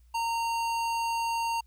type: tone with hard clipping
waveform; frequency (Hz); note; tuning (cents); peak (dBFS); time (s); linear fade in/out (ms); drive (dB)
sine; 922; A#5; -19; -29; 0.14-1.61; 10; 17
effects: added 60 Hz sine -55 dBFS peak until 1.66 s + white hiss -73 dBFS RMS until 1.66 s